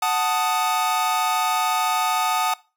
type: chord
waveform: 45% pulse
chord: D# diminished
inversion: first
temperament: equal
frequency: 740 / 880 / 1244.5 Hz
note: F#5 / A5 / D#6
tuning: 0 / 0 / 0 cents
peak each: -24 dBFS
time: 0.02-2.54 s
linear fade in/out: 5 ms
effects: noise-tail reverb RT60 0.3 s tail -21 dB re dry